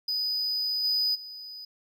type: tone with level steps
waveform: triangle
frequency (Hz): 4978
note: D#8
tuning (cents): 0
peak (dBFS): -25 / -22 / -38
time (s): 0.08-1.65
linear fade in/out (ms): 5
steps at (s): 0.83 / 1.14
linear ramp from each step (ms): 20
effects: none